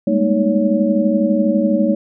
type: tone cluster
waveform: sine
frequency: 201.8 / 213.8 / 234 / 311.2 / 562 Hz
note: G#3 / A3 / A#3 / D#4 / C#5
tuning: -49 / -49 / +7 / 0 / +24 cents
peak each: -19 dBFS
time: 0.07-1.95 s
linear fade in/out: 5 ms
effects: none